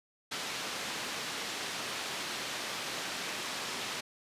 white band-pass noise, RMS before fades -38 dBFS, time 0.31-4.01 s, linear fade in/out 10 ms, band 150 to 4500 Hz, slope 12 dB/octave, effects resampled to 32000 Hz

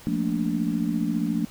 sine chord, Bb major seventh, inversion second, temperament just, 174.81 / 218.5 / 233.1 / 291.4 Hz, F3 / A3 / Bb3 / D4, +2 / -12 / 0 / -13 cents, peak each -28 dBFS, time 0.07-1.45 s, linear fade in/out 0 ms, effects pink hiss -47 dBFS RMS until 1.5 s

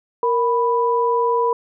sine tone pair together, 466.6 / 987.8 Hz, A#4 / B5, +2 / 0 cents, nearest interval octave + minor second, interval 1298 cents, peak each -18 dBFS, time 0.23-1.53 s, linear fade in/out 2 ms, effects none

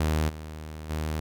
sawtooth tone with level steps, 77.6 Hz, D#2, 4 cents flat, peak -19 / -33 / -24 dBFS, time 0-1.2 s, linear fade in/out 5 ms, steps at 0.28 / 0.89 s, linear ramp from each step 20 ms, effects none

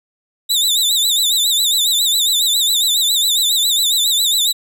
sawtooth tone with vibrato, 3733 Hz, A#7, 2 cents sharp, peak -10 dBFS, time 0.49-4.53 s, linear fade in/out 20 ms, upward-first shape sine, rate 7.3 Hz, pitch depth 120 cents each way, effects none

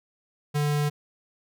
square tone, 147.2 Hz, D3, 4 cents sharp, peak -23 dBFS, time 0.54-0.9 s, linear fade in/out 20 ms, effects none

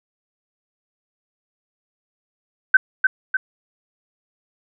sine tone with echo, 1533 Hz, G6, 39 cents flat, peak -6 dBFS, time 2.74-2.77 s, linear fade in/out 5 ms, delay 300 ms, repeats 2, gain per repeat -5 dB, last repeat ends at 3.37 s, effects none

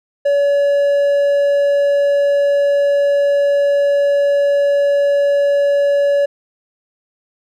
triangle tone, 568 Hz, C#5, 42 cents sharp, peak -9 dBFS, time 0.25-6.26 s, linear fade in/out 10 ms, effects none

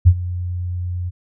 sine tone with ADSR envelope, 89.1 Hz, F2, 35 cents sharp, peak -3 dBFS, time 0.05-1.11 s, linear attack 24 ms, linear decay 61 ms, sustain -18 dB, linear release 27 ms, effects none

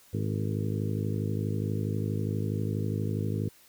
harmonic tone with a mistuned harmonic, 52.3 Hz, G#1, 13 cents sharp, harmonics 2 / 3 / 4 / 5 / 6 / 7 / 8 / 9, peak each -30 / -34 / -36 / -38 / -40 / -41 / -42 / -43 dBFS, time 0.13-3.49 s, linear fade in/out 10 ms, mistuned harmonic 8, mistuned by +36 cents, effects white hiss -58 dBFS RMS until 3.68 s

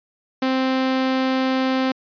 sawtooth tone, 261.6 Hz, C4, in tune, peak -14 dBFS, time 0.42-1.92 s, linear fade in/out 5 ms, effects resampled to 11025 Hz

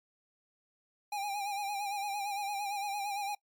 square tone with vibrato, 809 Hz, G#5, 46 cents flat, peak -34 dBFS, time 1.12-3.35 s, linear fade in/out 5 ms, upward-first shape sine, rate 8.8 Hz, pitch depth 56 cents each way, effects noise-tail reverb RT60 0.1 s tail -23 dB re dry + MP3 96 kbps

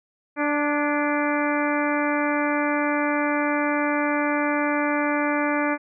harmonic tone with a mistuned harmonic, 293.7 Hz, D4, in tune, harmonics 1 / 2 / 3 / 4 / 5 / 6 / 7 / 8, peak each -24 / -27 / -29 / -30 / -31 / -32 / -32 / -33 dBFS, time 0.36-5.78 s, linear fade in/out 50 ms, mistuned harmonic 6, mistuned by -41 cents, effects none

